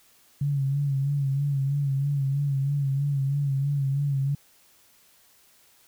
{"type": "tone with vibrato", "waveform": "sine", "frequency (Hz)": 139.6, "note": "C#3", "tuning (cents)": 13, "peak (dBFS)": -22, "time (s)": [0.41, 4.35], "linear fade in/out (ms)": 5, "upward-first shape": "sine", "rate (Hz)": 3.1, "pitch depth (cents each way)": 53, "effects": ["white hiss -59 dBFS RMS until 5.87 s"]}